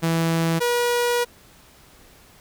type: tone pair in turn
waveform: sawtooth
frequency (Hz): 164.81 / 482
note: E3 / B4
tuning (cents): 0 / -42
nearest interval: octave + perfect fifth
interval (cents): 1858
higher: second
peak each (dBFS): -15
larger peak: neither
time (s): 0.02-0.6 / 0.6-1.25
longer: second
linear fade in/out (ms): 20
effects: pink hiss -51 dBFS RMS until 2.4 s